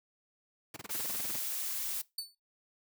pink noise bursts, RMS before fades -42 dBFS, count 13, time 0.74-1.365 s, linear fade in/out 5 ms, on 25 ms, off 25 ms
blue noise, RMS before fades -36 dBFS, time 0.9-2.02 s, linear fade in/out 10 ms
sawtooth tone with exponential decay, 4496 Hz, C#8, 24 cents sharp, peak -29 dBFS, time 2.18-2.35 s, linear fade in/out 5 ms, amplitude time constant 36 ms
effects noise-tail reverb RT60 0.2 s tail -20 dB re dry + high-pass 150 Hz 12 dB/octave

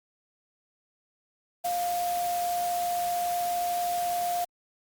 sine tone in noise, 703 Hz, F5, 11 cents sharp, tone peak -26 dBFS, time 1.64-4.45 s, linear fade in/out 10 ms, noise white, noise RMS -38 dBFS, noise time 1.64-4.45 s, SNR +9 dB, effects Opus 48 kbps

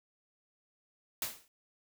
white noise with exponential decay, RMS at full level -32 dBFS, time 1.22-1.48 s, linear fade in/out 1 ms, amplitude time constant 55 ms, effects none

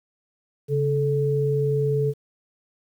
sine tone pair together, 139.2 / 435.1 Hz, C#3 / A4, +8 / -19 cents, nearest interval octave + minor sixth, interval 1973 cents, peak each -22 dBFS, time 0.68-2.14 s, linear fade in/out 50 ms, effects 9-bit

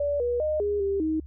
sine tone with pitch steps, 577 / 483.7 / 613 / 410.2 / 395.2 / 314.3 Hz, D5 / B4 / D#5 / G#4 / G4 / D#4, -31 / -36 / -26 / -21 / +14 / +18 cents, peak -23 dBFS, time 0-1.2 s, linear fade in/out 5 ms, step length 200 ms, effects added 71 Hz sine -39 dBFS peak until 1.26 s

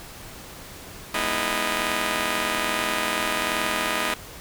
5% pulse chord, E major seventh, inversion first, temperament just, 206 / 247.2 / 309 / 329.6 Hz, G#3 / B3 / D#4 / E4, -14 / +2 / -12 / 0 cents, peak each -19 dBFS, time 1.14-4.14 s, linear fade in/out 2 ms, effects pink hiss -41 dBFS RMS until 4.4 s

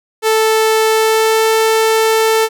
sawtooth tone with pitch glide, 440 to 443.3 Hz, A4 to A4, 0 to +13 cents, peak -6 dBFS, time 0.22-2.49 s, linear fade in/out 50 ms, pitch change +13 cents, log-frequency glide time 0.88-1.5 s, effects none

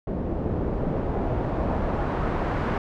pink noise with low-pass filter sweep, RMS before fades -26 dBFS, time 0.07-2.78 s, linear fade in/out 2 ms, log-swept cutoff 460 to 1300 Hz, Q 0.94, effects none

